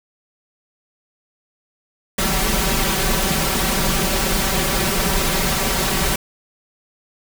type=noise with comb filter; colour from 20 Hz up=pink; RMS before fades=-19 dBFS; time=2.18-6.16 s; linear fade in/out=5 ms; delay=5.2 ms; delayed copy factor=+0.9; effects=none